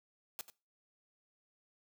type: noise with echo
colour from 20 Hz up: white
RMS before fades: -41 dBFS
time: 0.39-0.41 s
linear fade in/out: 0 ms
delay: 90 ms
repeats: 1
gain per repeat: -13 dB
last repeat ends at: 0.5 s
effects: noise-tail reverb RT60 0.3 s tail -20 dB re dry